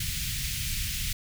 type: band-stop noise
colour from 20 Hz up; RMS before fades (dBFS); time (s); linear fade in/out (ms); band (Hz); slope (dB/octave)
pink; -31; 0-1.13; 5; 150 to 2200; 24
effects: none